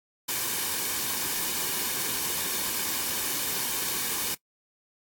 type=noise with comb filter; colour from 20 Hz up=white; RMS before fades=-29 dBFS; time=0.28-4.35 s; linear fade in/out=10 ms; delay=1.5 ms; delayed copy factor=-0.5; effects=noise-tail reverb RT60 0.1 s tail -24 dB re dry + AAC 64 kbps